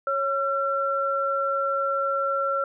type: tone pair together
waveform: sine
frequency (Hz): 551 / 1356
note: C#5 / E6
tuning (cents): -11 / +49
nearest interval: octave + major third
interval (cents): 1560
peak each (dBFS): -26 / -24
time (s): 0.07-2.64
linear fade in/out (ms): 2
effects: none